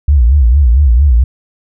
sine tone with vibrato, 65.1 Hz, C2, 8 cents flat, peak -4 dBFS, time 0.08-1.24 s, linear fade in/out 5 ms, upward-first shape sine, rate 4.4 Hz, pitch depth 230 cents each way, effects none

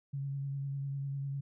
sine tone with vibrato, 138.59 Hz, C#3, in tune, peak -34 dBFS, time 0.13-1.41 s, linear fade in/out 10 ms, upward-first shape sine, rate 10 Hz, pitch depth 21 cents each way, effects none

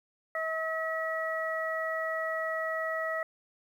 harmonic tone, 643 Hz, E5, 43 cents flat, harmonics 1 / 2 / 3, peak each -33 / -36 / -34 dBFS, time 0.35-3.23 s, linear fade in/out 2 ms, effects 10-bit

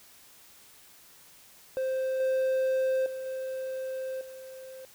triangle tone with level steps, 523.3 Hz, C5, in tune, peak -25 / -22 / -32 / -30 / -40 dBFS, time 1.77-4.85 s, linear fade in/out 0 ms, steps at 2.2 / 3.06 / 3.26 / 4.21 s, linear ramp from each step 2 ms, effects white hiss -55 dBFS RMS until 4.94 s

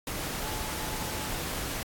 sine tone in noise, 863 Hz, A5, 34 cents flat, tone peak -42 dBFS, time 0.43-1.29 s, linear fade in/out 2 ms, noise pink, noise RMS -34 dBFS, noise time 0.07-1.83 s, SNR -11 dB, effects AAC 64 kbps

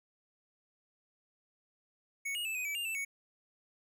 square tone with pitch steps, 2219 / 2872 / 2632 / 2501 / 2302 / 2804 / 2654 / 2226 Hz, C#7 / F7 / E7 / D#7 / D7 / F7 / E7 / C#7, +1 / +48 / -3 / +8 / -35 / +6 / +11 / +7 cents, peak -35 dBFS, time 2.25-3.05 s, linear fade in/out 10 ms, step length 100 ms, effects none

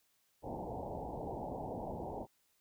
white low-pass noise, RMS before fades -42 dBFS, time 0.42-2.27 s, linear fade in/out 50 ms, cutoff 910 Hz, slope 96 dB/octave, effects white hiss -75 dBFS RMS until 2.6 s

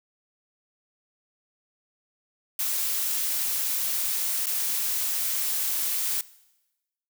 blue noise with dropouts, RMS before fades -27 dBFS, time 2.59-6.21 s, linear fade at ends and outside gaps 2 ms, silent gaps 4.459-4.467 s, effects noise-tail reverb RT60 1.0 s tail -20 dB re dry

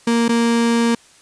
35% pulse tone with dropouts, 233.1 Hz, A#3, in tune, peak -12 dBFS, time 0.07-0.95 s, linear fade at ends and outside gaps 5 ms, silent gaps 0.282-0.291 s, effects white hiss -49 dBFS RMS until 1.21 s + resampled to 22050 Hz

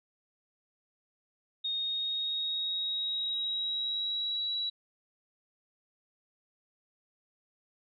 sine tone with pitch glide, 3713 to 3907 Hz, A#7 to B7, -8 to -19 cents, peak -30 dBFS, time 1.64-4.7 s, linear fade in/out 10 ms, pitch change +89 cents, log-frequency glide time 1.77-4.54 s, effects none

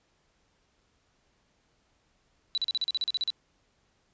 sine tone bursts, 3951 Hz, B7, in tune, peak -25 dBFS, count 12, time 2.55-3.303 s, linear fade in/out 0 ms, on 27 ms, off 39 ms, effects pink hiss -70 dBFS RMS until 4.13 s + resampled to 16000 Hz

